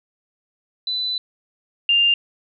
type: tone pair in turn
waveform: sine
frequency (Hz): 3996 / 2798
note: B7 / F7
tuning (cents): +20 / +3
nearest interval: tritone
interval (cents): 617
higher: first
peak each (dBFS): -21 / -13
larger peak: second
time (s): 0.87-1.18 / 1.89-2.14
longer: first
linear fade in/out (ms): 2
effects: none